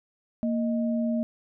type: tone pair together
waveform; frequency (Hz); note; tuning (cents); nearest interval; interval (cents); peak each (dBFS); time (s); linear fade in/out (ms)
sine; 231.9 / 622.3; A#3 / D#5; -9 / 0; octave + perfect fourth; 1709; -24 / -32; 0.43-1.23; 0
effects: none